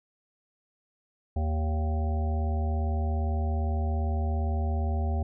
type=harmonic tone with a mistuned harmonic; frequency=77.5 Hz; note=D#2; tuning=6 cents flat; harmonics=1 / 3 / 5 / 7 / 9 / 10; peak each=-25 / -37 / -41 / -43 / -40 / -41 dBFS; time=1.36-5.23 s; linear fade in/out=5 ms; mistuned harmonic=7; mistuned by=+53 cents; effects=none